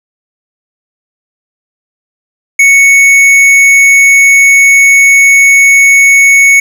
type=tone with tanh clipping; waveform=sine; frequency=2217 Hz; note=C#7; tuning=in tune; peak=-3 dBFS; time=2.59-6.6 s; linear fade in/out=5 ms; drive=12 dB; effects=none